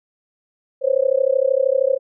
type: tone with amplitude modulation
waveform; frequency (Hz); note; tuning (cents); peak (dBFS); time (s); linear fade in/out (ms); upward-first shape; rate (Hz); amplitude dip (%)
sine; 533; C5; +32; -10; 0.81-1.99; 50; sine; 33; 100
effects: none